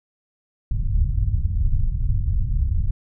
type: low-pass noise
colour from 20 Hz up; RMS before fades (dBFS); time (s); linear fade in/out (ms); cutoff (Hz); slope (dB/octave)
pink; -20; 0.71-2.91; 2; 110; 24
effects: none